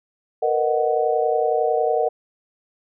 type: chord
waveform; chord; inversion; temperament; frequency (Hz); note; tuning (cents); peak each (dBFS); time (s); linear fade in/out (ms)
sine; B major seventh; third; just; 463 / 493.9 / 617.4 / 740.8; A#4 / B4 / D#5 / F#5; -12 / 0 / -14 / +2; -21 / -27 / -23 / -22; 0.42-2.09; 10
effects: none